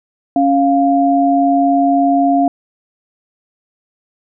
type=tone pair together; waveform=sine; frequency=277.4 / 699 Hz; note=C#4 / F5; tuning=+1 / +1 cents; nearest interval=octave + major third; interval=1600 cents; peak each=-12 dBFS; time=0.36-2.48 s; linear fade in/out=2 ms; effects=none